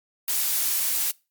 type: noise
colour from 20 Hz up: blue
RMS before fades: -24 dBFS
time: 0.28-1.11 s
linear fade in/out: 2 ms
effects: noise-tail reverb RT60 0.3 s tail -24 dB re dry + MP3 96 kbps